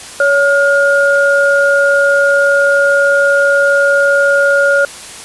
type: tone pair together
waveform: sine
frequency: 562 / 1422.3 Hz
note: C#5 / F6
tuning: +24 / +31 cents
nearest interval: octave + major third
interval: 1607 cents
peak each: -10 dBFS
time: 0.2-4.85 s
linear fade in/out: 2 ms
effects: white hiss -30 dBFS RMS until 5.24 s + resampled to 24000 Hz